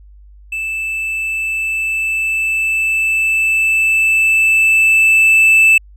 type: tone with level ramp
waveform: triangle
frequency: 2637 Hz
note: E7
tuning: in tune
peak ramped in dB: -17 to -4 dBFS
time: 0.52-5.78 s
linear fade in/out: 5 ms
effects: added 50 Hz sine -38 dBFS peak until 5.96 s